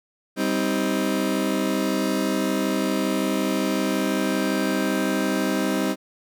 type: chord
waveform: 30% pulse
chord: C minor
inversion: second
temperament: just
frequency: 196.22 / 261.6 / 314 Hz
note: G3 / C4 / Eb4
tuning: +2 / 0 / +16 cents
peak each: -23 dBFS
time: 0.36-5.96 s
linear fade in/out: 50 ms
effects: none